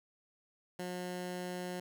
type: tone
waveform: 15% pulse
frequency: 180 Hz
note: F#3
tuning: 47 cents flat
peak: -32 dBFS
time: 0.79-1.8 s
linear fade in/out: 5 ms
effects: none